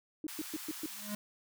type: tone bursts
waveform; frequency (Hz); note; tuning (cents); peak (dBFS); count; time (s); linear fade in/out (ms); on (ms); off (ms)
sine; 311; D#4; -1; -34; 5; 0.24-0.86; 2; 28; 120
type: high-pass noise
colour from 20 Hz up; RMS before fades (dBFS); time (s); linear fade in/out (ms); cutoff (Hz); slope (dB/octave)
white; -45; 0.28-1.15; 2; 870; 24
type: tone with exponential growth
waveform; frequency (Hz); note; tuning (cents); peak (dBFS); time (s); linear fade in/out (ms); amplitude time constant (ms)
square; 207.7; G#3; 0; -35; 0.89-1.15; 5; 56
effects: none